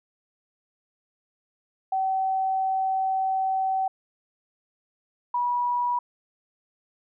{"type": "tone pair in turn", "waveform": "sine", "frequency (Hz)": [764, 972.1], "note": ["G5", "B5"], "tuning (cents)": [-45, -28], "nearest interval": "major third", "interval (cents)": 417, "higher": "second", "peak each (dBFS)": -22, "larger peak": "neither", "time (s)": [[1.92, 3.88], [5.34, 5.99]], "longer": "first", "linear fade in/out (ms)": 5, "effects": []}